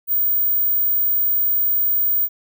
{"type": "tone", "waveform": "sine", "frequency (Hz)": 15070, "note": "A#9", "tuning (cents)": 18, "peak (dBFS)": -15, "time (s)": [0.07, 2.29], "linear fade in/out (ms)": 50, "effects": []}